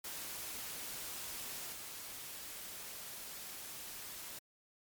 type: noise with level steps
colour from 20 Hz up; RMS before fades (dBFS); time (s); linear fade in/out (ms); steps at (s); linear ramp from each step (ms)
white; -44 / -47; 0.04-4.39; 5; 1.72; 5
effects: MP3 96 kbps